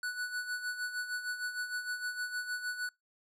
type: tone with tremolo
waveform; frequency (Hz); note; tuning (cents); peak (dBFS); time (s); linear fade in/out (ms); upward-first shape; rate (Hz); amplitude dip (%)
square; 1480; F#6; 0; -33; 0.03-2.89; 2; sine; 6.5; 65
effects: noise-tail reverb RT60 0.2 s tail -26 dB re dry + low-pass 12000 Hz 12 dB/octave